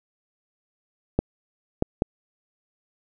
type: clicks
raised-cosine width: 2 ms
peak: -6 dBFS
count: 3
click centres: 1.19 / 1.824 / 2.021 s
effects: none